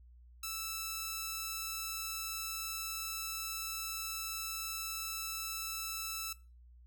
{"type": "tone", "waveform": "5% pulse", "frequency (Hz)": 1318.5, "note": "E6", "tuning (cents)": 0, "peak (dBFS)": -26, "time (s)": [0.43, 6.33], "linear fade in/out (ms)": 5, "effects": ["noise-tail reverb RT60 0.3 s tail -18 dB re dry", "added 60 Hz sine -55 dBFS peak until 6.86 s"]}